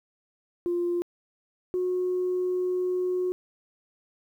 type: tone pair in turn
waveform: sine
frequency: 349.2 / 364.2 Hz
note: F4 / F#4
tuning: 0 / -27 cents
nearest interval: minor second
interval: 73 cents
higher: second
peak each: -23 dBFS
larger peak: neither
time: 0.66-1.02 / 1.74-3.32 s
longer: second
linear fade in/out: 0 ms
effects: tanh soft clip ceiling -20 dBFS + 10-bit